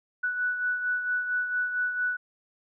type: beating tone pair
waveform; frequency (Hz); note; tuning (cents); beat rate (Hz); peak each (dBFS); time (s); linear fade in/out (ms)
sine; 1480 / 1484.4; F#6 / F#6; 0 / +5; 4.4; -26 / -35; 0.23-2.17; 10
effects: none